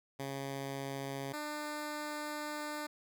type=tone pair in turn; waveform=10% pulse; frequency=137.3 / 299.3 Hz; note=C#3 / D4; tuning=-16 / +33 cents; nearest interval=octave + minor second; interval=1349 cents; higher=second; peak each=-30 / -30 dBFS; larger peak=neither; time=0.19-1.33 / 1.33-2.87 s; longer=second; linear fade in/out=10 ms; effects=none